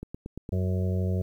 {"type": "click train", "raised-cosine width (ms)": 3, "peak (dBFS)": -23, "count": 5, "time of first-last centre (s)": [0.03, 0.491], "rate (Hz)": 8.67}
{"type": "harmonic tone", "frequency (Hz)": 92.5, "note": "F#2", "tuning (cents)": 0, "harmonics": [1, 2, 4, 5, 6, 7], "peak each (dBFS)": [-25, -31, -37, -39, -41, -42], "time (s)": [0.52, 1.22], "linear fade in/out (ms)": 5}
{"effects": ["10-bit"]}